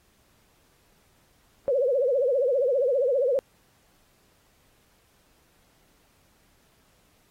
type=tone with vibrato; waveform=sine; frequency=523.3 Hz; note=C5; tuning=in tune; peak=-20 dBFS; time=1.68-3.39 s; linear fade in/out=0 ms; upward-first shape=triangle; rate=15 Hz; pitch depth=200 cents each way; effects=pink hiss -64 dBFS RMS until 7.3 s + AAC 48 kbps